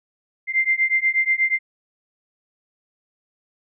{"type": "beating tone pair", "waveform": "sine", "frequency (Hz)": [2087, 2095.3], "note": ["C7", "C7"], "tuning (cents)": [-5, 2], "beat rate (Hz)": 8.3, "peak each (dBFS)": -20, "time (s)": [0.47, 1.59], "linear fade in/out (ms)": 50, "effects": []}